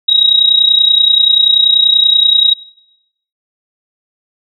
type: tone with amplitude modulation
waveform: sine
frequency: 3812 Hz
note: A#7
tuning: 38 cents sharp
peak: -3 dBFS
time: 0.08-2.54 s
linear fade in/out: 10 ms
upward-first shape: sine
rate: 30.4 Hz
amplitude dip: 75%
effects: noise-tail reverb RT60 0.8 s tail -20 dB re dry